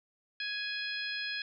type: harmonic tone with a mistuned harmonic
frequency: 833 Hz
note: G#5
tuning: 5 cents sharp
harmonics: 2 / 3 / 4 / 5 / 6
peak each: -38 / -40 / -41 / -42 / -43 dBFS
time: 0.4-1.42 s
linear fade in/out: 2 ms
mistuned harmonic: 6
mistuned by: +23 cents
effects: none